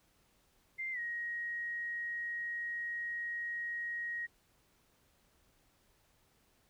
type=tone with pitch glide; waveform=sine; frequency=2093 to 1886.3 Hz; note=C7 to A#6; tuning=0 to +20 cents; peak=-36 dBFS; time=0.78-4.27 s; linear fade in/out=20 ms; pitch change=-180 cents; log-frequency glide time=0.92-0.99 s; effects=pink hiss -71 dBFS RMS until 6.69 s

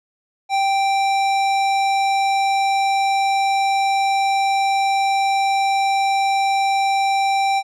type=tone with low-pass filter; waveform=square; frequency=784 Hz; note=G5; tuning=in tune; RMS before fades=-18 dBFS; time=0.49-7.63 s; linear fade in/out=50 ms; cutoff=6000 Hz; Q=0.72; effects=none

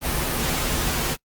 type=noise with comb filter; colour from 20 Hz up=pink; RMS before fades=-24 dBFS; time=0.01-1.17 s; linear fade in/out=50 ms; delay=10 ms; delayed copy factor=-0.55; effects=noise-tail reverb RT60 0.1 s tail -25 dB re dry + Opus 32 kbps

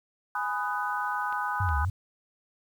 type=chord; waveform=sine; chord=G# minor seventh; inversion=none; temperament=just; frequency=830.6 / 996.7 / 1245.9 / 1495.1 Hz; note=G#5 / B5 / D#6 / F#6; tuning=0 / +16 / +2 / +18 cents; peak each=-33 dBFS; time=0.35-1.85 s; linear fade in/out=2 ms
type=clicks; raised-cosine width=0.3 ms; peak=-29 dBFS; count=2; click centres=1.326 / 1.69 s
type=exponential two-way sweep; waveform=sine; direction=down then up; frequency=103.83 to 69.3 to 103.83 Hz; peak=-25 dBFS; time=1.6-1.9 s; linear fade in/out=5 ms; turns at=1.79 s
effects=9-bit

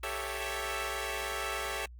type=chord; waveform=10% pulse; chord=A dominant seventh; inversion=third; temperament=equal; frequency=392 / 440 / 554.4 / 659.3 Hz; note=G4 / A4 / C#5 / E5; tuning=0 / 0 / 0 / 0 cents; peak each=-31 dBFS; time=0.03-1.86 s; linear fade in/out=5 ms; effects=added 60 Hz sine -46 dBFS peak until 1.99 s + Opus 32 kbps

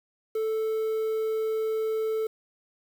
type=tone with quantisation; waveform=triangle; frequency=440 Hz; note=A4; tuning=in tune; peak=-23 dBFS; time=0.35-2.27 s; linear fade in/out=5 ms; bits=8; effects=none

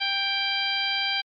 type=harmonic tone with a mistuned harmonic; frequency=791 Hz; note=G5; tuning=15 cents sharp; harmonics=1 / 2 / 3 / 4 / 5 / 6; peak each=-33 / -32 / -29 / -28 / -32 / -31 dBFS; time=0-1.22 s; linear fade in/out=20 ms; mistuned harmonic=3; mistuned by=-22 cents; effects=MP3 96 kbps

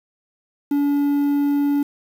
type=tone with quantisation; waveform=triangle; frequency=286.1 Hz; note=D4; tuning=45 cents flat; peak=-14 dBFS; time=0.71-1.83 s; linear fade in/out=5 ms; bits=7; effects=none

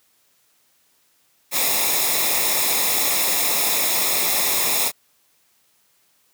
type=noise with comb filter; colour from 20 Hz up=white; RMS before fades=-20 dBFS; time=1.51-4.92 s; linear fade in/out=50 ms; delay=0.66 ms; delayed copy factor=-0.7; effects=white hiss -62 dBFS RMS until 6.33 s + high-pass 80 Hz 12 dB/octave

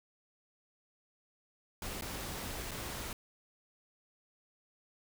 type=noise with dropouts; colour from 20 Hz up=pink; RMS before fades=-41 dBFS; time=1.82-3.13 s; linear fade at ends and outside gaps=2 ms; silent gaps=2.011-2.021 / 2.71-2.715 s; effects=none

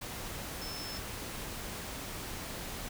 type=tone in noise; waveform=sine; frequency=5274 Hz; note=E8; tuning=in tune; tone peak=-42 dBFS; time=0.61-0.99 s; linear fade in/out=10 ms; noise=pink; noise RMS=-41 dBFS; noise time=0.01-2.89 s; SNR=-4 dB; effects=none

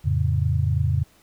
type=chord; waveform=sine; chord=F augmented; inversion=none; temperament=equal with one note detuned; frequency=86.65 / 110 / 138.59 Hz; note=F2 / A2 / C#3; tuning=-13 / 0 / 0 cents; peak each=-22 / -24 / -23 dBFS; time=0.04-1.04 s; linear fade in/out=20 ms; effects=pink hiss -57 dBFS RMS until 1.22 s

